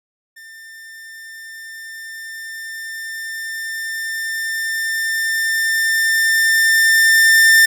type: tone with level ramp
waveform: 45% pulse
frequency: 1795 Hz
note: A6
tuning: 34 cents sharp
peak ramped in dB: -37 to -7 dBFS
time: 0.36-7.66 s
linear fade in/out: 10 ms
effects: none